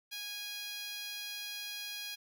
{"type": "tone with high-pass filter", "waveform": "10% pulse", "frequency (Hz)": 824, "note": "G#5", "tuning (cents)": -14, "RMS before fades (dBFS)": -42, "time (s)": [0.11, 2.16], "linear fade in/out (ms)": 20, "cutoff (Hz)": 2500, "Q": 0.8, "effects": []}